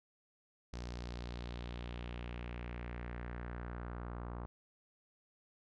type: tone with low-pass filter sweep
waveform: sawtooth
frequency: 59.8 Hz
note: A#1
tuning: 45 cents sharp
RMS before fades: -44 dBFS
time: 0.73-4.46 s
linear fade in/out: 0 ms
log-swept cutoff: 5500 to 1100 Hz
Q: 2.3
effects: none